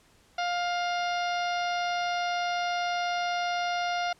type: harmonic tone with a mistuned harmonic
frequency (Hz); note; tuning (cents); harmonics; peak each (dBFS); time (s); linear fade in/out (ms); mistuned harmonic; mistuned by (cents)
704; F5; +14; 1 / 2 / 3 / 4 / 5 / 6 / 7 / 8; -28 / -34 / -38 / -40 / -42 / -44 / -45 / -46; 0.38-4.13; 5; 5; +20
effects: pink hiss -61 dBFS RMS until 4.19 s + low-pass 10000 Hz 12 dB/octave